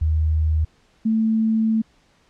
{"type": "tone pair in turn", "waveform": "sine", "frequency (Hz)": [78.3, 221.5], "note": ["D#2", "A3"], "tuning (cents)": [11, 12], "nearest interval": "octave + tritone", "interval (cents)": 1801, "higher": "second", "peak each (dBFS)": -16, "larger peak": "neither", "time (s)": [[0.01, 0.65], [1.05, 1.82]], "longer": "second", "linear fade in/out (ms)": 10, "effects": ["pink hiss -59 dBFS RMS until 2.29 s", "low-pass 6000 Hz 12 dB/octave"]}